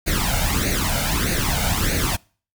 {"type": "noise with flanger", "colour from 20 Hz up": "pink", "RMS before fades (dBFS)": -21, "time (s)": [0.06, 2.17], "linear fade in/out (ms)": 20, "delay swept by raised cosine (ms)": [0.46, 1.39], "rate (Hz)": 1.6, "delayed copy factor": 0.75, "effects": ["noise-tail reverb RT60 0.4 s tail -25 dB re dry"]}